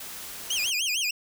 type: noise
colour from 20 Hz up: white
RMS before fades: -39 dBFS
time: 0-0.7 s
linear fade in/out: 5 ms
type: tone with vibrato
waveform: 25% pulse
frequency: 2794 Hz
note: F7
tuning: in tune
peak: -21 dBFS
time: 0.5-1.11 s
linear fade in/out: 5 ms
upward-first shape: sine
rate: 6.6 Hz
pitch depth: 260 cents each way
effects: none